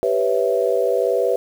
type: chord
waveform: sine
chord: C# half-diminished seventh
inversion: second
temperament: equal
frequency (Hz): 392 / 493.9 / 554.4 / 659.3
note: G4 / B4 / C#5 / E5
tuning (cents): 0 / 0 / 0 / 0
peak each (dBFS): -22 / -19 / -23 / -23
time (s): 0.03-1.36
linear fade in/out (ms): 0
effects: 7-bit